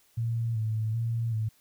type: tone with vibrato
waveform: sine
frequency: 112.6 Hz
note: A2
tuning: 40 cents sharp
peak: -26 dBFS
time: 0.17-1.49 s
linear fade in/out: 10 ms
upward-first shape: square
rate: 1.3 Hz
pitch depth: 44 cents each way
effects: white hiss -64 dBFS RMS until 1.6 s